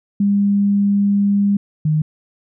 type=tone pair in turn; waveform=sine; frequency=201.4 / 154.15 Hz; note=G3 / D#3; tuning=+47 / -16 cents; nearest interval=perfect fourth; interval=463 cents; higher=first; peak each=-12 / -13 dBFS; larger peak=first; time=0.2-1.57 / 1.85-2.02 s; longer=first; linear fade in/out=5 ms; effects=none